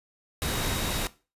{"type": "tone in noise", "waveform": "sine", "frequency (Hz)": 3780, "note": "A#7", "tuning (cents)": 23, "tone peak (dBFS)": -40, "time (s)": [0.42, 1.07], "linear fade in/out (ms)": 0, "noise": "pink", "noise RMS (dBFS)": -29, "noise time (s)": [0.42, 1.07], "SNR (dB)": -14, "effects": ["noise-tail reverb RT60 0.3 s tail -17 dB re dry", "resampled to 32000 Hz"]}